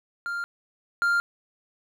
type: tone pair in turn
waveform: triangle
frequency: 1396.9 / 1396.9 Hz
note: F6 / F6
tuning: 0 / 0 cents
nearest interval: unison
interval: 0 cents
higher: neither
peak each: -26 / -18 dBFS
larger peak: second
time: 0.26-0.44 / 1.02-1.2 s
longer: neither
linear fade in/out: 0 ms
effects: none